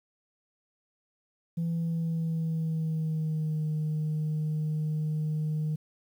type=tone with pitch glide; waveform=sine; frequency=167.1 to 154.12 Hz; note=E3 to D#3; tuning=+24 to -16 cents; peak=-25 dBFS; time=1.57-5.76 s; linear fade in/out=10 ms; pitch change=-140 cents; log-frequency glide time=1.7-3.67 s; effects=tanh soft clip ceiling -25 dBFS + 10-bit